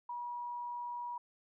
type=tone; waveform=sine; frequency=964 Hz; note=B5; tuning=42 cents flat; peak=-38 dBFS; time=0.09-1.18 s; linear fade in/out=5 ms; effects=none